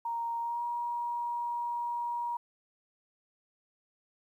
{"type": "tone with pitch glide", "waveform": "sine", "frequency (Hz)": [932.3, 951.9], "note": ["A#5", "A#5"], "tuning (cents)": [0, 36], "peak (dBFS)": -31, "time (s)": [0.05, 2.37], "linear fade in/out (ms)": 5, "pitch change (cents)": 36, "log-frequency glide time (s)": [0.4, 0.63], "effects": ["11-bit"]}